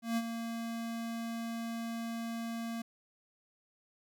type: tone with ADSR envelope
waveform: square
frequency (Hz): 230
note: A#3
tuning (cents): -23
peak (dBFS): -29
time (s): 0.02-2.82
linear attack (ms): 150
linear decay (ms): 45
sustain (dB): -8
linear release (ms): 6
effects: none